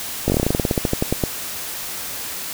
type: slowing click train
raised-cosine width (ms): 2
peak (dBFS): -4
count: 19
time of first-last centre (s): 0.28-1.238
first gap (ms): 19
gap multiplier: 1.11
effects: white hiss -29 dBFS RMS until 2.53 s